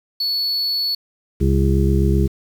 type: tone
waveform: triangle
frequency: 4420 Hz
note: C#8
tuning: 6 cents flat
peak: -17 dBFS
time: 0.2-0.95 s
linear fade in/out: 5 ms
type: harmonic tone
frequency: 67.7 Hz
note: C#2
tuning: 40 cents flat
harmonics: 1 / 2 / 3 / 5 / 6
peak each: -16 / -19 / -21 / -23 / -24 dBFS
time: 1.4-2.28 s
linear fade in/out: 20 ms
effects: 7-bit